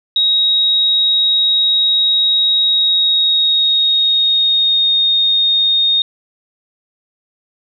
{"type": "tone with pitch glide", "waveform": "sine", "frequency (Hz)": [3792, 3699], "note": ["A#7", "A#7"], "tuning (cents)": [29, -14], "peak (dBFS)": -10, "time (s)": [0.16, 6.02], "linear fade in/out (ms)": 2, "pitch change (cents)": -43, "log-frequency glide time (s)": [2.65, 4.93], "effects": []}